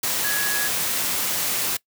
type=tone in noise; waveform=sine; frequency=1674 Hz; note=G#6; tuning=13 cents sharp; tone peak=-25 dBFS; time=0.24-0.68 s; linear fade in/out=5 ms; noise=white; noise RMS=-24 dBFS; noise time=0.03-1.77 s; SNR=-4 dB; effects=noise-tail reverb RT60 0.1 s tail -22 dB re dry + high-pass 100 Hz 12 dB/octave